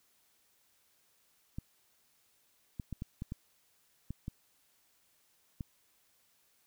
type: clicks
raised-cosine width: 5 ms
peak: -26 dBFS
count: 9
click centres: 1.585 / 2.798 / 2.927 / 3.021 / 3.221 / 3.321 / 4.106 / 4.281 / 5.608 s
effects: white hiss -71 dBFS RMS until 6.66 s